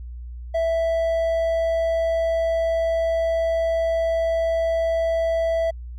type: tone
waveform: triangle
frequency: 659.3 Hz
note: E5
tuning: in tune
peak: -17 dBFS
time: 0.54-5.71 s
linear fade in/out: 10 ms
effects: added 60 Hz sine -32 dBFS peak until 5.98 s